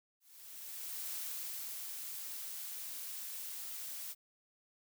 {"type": "noise with ADSR envelope", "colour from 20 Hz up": "blue", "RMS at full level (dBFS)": -41, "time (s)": [0.2, 4.15], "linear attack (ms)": 920, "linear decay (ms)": 710, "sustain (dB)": -3, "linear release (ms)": 39, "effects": []}